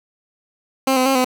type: tone with pitch steps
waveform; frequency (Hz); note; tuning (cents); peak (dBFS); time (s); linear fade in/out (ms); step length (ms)
15% pulse; 265.7 / 256.5 / 268.7 / 254.1; C4 / C4 / C4 / B3; +27 / -34 / +46 / +49; -8; 0.87-1.246; 5; 94
effects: none